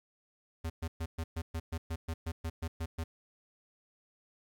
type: tone bursts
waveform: square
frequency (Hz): 82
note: E2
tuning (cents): -9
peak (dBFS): -34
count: 14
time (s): 0.64-3.04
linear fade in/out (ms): 10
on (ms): 60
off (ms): 120
effects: 11-bit